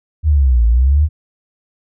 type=linear two-way sweep; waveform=sine; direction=down then up; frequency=79.5 to 55 to 79.5 Hz; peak=-8 dBFS; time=0.23-1.09 s; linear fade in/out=50 ms; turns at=0.66 s; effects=none